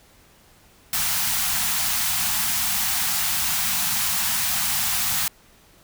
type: band-stop noise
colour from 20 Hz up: white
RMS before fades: -23 dBFS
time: 0.93-5.28 s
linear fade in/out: 2 ms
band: 240 to 680 Hz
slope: 96 dB/octave
effects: pink hiss -54 dBFS RMS until 5.83 s